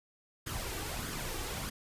pink noise with flanger, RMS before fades -38 dBFS, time 0.46-1.7 s, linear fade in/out 10 ms, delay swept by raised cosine 0.6 to 2.6 ms, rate 1.6 Hz, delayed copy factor +0.5, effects resampled to 32000 Hz

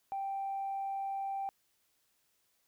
sine tone, 784 Hz, G5, in tune, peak -33 dBFS, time 0.12-1.49 s, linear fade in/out 0 ms, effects tanh soft clip ceiling -30 dBFS + white hiss -75 dBFS RMS until 2.67 s

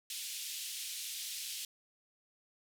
pink band-pass noise, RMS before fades -42 dBFS, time 0.1-1.65 s, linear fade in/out 2 ms, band 2900 to 14000 Hz, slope 24 dB/octave, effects none

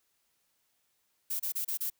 violet noise bursts, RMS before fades -33 dBFS, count 5, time 1.3-1.901 s, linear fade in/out 10 ms, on 97 ms, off 29 ms, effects white hiss -75 dBFS RMS until 1.99 s

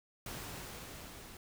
pink noise with level ramp, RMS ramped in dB -43 to -52 dBFS, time 0.26-1.37 s, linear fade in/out 2 ms, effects none

